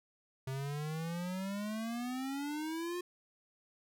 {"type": "exponential sweep", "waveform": "square", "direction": "up", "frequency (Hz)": [130.81, 360], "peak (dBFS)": -37, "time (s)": [0.47, 3.01], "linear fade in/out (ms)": 5, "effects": []}